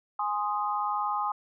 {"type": "chord", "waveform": "sine", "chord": "Ab major", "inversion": "none", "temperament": "equal", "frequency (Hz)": [830.6, 1046.5, 1244.5], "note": ["Ab5", "C6", "Eb6"], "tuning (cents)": [0, 0, 0], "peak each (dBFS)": [-30, -32, -31], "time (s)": [0.19, 1.32], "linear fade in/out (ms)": 5, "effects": []}